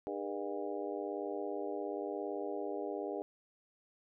harmonic tone with a mistuned harmonic, 101 Hz, G#2, 48 cents flat, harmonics 3 / 4 / 5 / 6 / 7 / 8, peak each -43 / -40 / -43 / -44 / -47 / -48 dBFS, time 0.07-3.22 s, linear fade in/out 0 ms, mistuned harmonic 5, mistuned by -83 cents, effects none

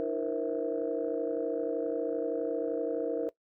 sine tone cluster, 302.1 / 332.7 / 469.4 / 522 / 655 Hz, D4 / E4 / A#4 / C5 / E5, +49 / +16 / +12 / -4 / -11 cents, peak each -37 / -37 / -31 / -36 / -37 dBFS, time 0-3.29 s, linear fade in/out 0 ms, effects noise-tail reverb RT60 0.1 s tail -20 dB re dry + tanh soft clip ceiling -20 dBFS

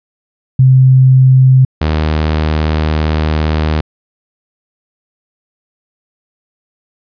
sine / sawtooth tone pair in turn, 130.4 / 77.54 Hz, C3 / D#2, -5 / -5 cents, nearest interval major sixth, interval 900 cents, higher first, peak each -3 / -7 dBFS, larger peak first, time 0.59-1.65 / 1.81-3.81 s, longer second, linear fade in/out 5 ms, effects resampled to 11025 Hz

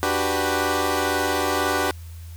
15% pulse chord, G major seventh, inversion second, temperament equal, 293.7 / 370 / 392 / 493.9 Hz, D4 / F#4 / G4 / B4, 0 / 0 / 0 / 0 cents, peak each -20 dBFS, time 0.03-1.91 s, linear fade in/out 0 ms, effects added 83 Hz sine -35 dBFS peak until 2.36 s + white hiss -51 dBFS RMS until 2.36 s

